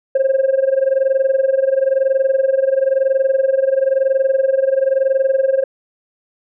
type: tone with amplitude modulation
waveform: sine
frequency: 535 Hz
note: C5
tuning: 38 cents sharp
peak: -7 dBFS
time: 0.15-5.64 s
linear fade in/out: 5 ms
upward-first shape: sine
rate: 21 Hz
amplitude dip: 85%
effects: tanh soft clip ceiling -8 dBFS